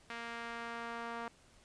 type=tone with band-pass filter sweep; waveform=sawtooth; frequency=233.1 Hz; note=A#3; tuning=in tune; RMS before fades=-43 dBFS; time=0.1-1.28 s; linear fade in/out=2 ms; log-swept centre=1900 to 1100 Hz; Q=1.2; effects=pink hiss -64 dBFS RMS until 1.64 s + resampled to 22050 Hz